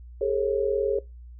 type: tone cluster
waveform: sine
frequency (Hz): 407.4 / 447.3 / 544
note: G#4 / A4 / C#5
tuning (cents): -33 / +28 / -33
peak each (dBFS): -26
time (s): 0.21-0.99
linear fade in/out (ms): 5
effects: noise-tail reverb RT60 0.2 s tail -20 dB re dry + added 60 Hz sine -41 dBFS peak until 1.39 s